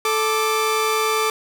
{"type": "tone pair together", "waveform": "sawtooth", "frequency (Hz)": [438, 1178], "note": ["A4", "D6"], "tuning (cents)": [-8, 5], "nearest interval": "octave + perfect fourth", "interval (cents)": 1713, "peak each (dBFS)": -17, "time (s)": [0.05, 1.3], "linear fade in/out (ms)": 2, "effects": []}